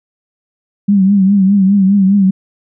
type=tone with vibrato; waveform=sine; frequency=196 Hz; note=G3; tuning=in tune; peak=-6 dBFS; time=0.88-2.31 s; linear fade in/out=10 ms; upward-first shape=triangle; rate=4.9 Hz; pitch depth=91 cents each way; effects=none